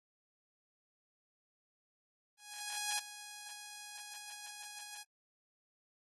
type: tone with ADSR envelope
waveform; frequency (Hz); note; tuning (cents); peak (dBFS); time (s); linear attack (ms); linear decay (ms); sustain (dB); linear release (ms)
5% pulse; 830.6; G#5; 0; -23; 2.37-5.04; 620; 5; -13; 22
effects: AAC 32 kbps